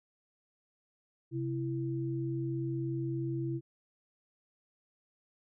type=tone pair together; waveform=sine; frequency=132.1 / 332.9 Hz; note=C3 / E4; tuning=+17 / +17 cents; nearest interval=octave + major third; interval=1600 cents; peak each=-34 / -35 dBFS; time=1.31-3.61 s; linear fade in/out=50 ms; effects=none